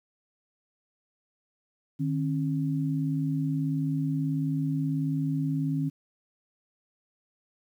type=tone pair together; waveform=sine; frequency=152.53 / 271 Hz; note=D#3 / C#4; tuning=-34 / -39 cents; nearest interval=minor seventh; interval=995 cents; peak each=-27 / -29 dBFS; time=1.99-5.9 s; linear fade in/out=20 ms; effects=10-bit